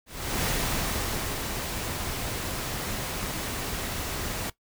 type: noise with ADSR envelope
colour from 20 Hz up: pink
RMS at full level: -27 dBFS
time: 0.06-4.5 s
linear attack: 370 ms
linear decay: 980 ms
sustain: -5 dB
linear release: 5 ms
effects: noise-tail reverb RT60 0.1 s tail -17 dB re dry